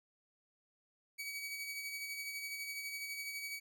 sawtooth tone with tremolo, 2269 Hz, C#7, 40 cents sharp, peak -36 dBFS, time 1.18-3.6 s, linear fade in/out 20 ms, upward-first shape sine, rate 12 Hz, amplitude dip 40%, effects none

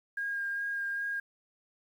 sine tone with vibrato, 1619 Hz, G#6, 45 cents flat, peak -31 dBFS, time 0.17-1.2 s, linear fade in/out 5 ms, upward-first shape sine, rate 2.5 Hz, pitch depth 12 cents each way, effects 10-bit

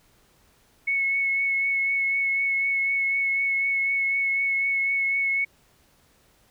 sine tone with vibrato, 2200 Hz, C#7, 14 cents flat, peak -21 dBFS, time 0.87-5.45 s, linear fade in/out 10 ms, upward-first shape triangle, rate 4 Hz, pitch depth 18 cents each way, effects pink hiss -61 dBFS RMS until 6.5 s

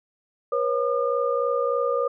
sine tone cluster, 482.7 / 546 / 1210 Hz, B4 / C#5 / D#6, -40 / -26 / -49 cents, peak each -24 / -25 / -27 dBFS, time 0.52-2.08 s, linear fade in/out 5 ms, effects none

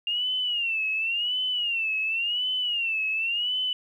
sine tone with vibrato, 2794 Hz, F7, in tune, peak -24 dBFS, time 0.07-3.73 s, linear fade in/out 2 ms, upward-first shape sine, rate 0.92 Hz, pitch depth 140 cents each way, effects 10-bit

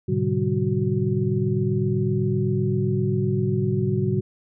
sine tone cluster, 106.4 / 126.6 / 146.6 / 194.3 / 370.1 Hz, G#2 / B2 / D3 / G3 / F#4, +42 / +43 / -3 / -15 / 0 cents, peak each -26 dBFS, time 0.08-4.21 s, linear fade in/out 10 ms, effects none

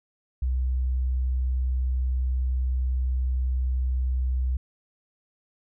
sine tone, 63.6 Hz, C2, 48 cents flat, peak -22 dBFS, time 0.42-4.57 s, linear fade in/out 5 ms, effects none

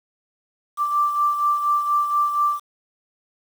sine beating tone pair, 1174.7 / 1178.9 Hz, D6 / D6, 0 / +6 cents, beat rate 4.2 Hz, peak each -18 / -26 dBFS, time 0.77-2.6 s, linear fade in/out 50 ms, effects 7-bit

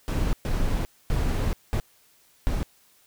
brown noise bursts at uneven times, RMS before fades -24 dBFS, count 5, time 0.08-0.33 / 0.45-0.85 / 1.1-1.53 / 1.73-1.8 / 2.47-2.63 s, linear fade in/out 0 ms, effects white hiss -60 dBFS RMS until 3.06 s

